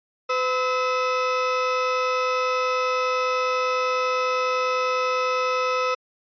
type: tone pair together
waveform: 35% pulse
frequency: 507.2 / 1293 Hz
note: B4 / E6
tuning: +46 / -34 cents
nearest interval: octave + major third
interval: 1620 cents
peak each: -22 dBFS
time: 0.29-5.95 s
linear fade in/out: 10 ms
effects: resampled to 11025 Hz